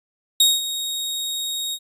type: tone with ADSR envelope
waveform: sawtooth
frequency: 3755 Hz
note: A#7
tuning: 12 cents sharp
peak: -8 dBFS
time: 0.4-1.79 s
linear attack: 4 ms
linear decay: 200 ms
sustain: -13 dB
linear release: 57 ms
effects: resampled to 32000 Hz